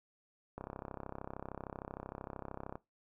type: click train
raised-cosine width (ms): 1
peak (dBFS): -28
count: 73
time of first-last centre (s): 0.58-2.755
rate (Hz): 33.1
effects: noise-tail reverb RT60 0.2 s tail -19 dB re dry